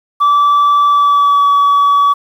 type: tone with pitch glide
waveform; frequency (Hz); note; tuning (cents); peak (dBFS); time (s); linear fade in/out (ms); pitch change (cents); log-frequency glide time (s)
sine; 1158 to 1138.8; D6 to C#6; -25 to +46; -4; 0.2-2.14; 20; -29; 0.87-1.48
effects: tanh soft clip ceiling -6 dBFS + 7-bit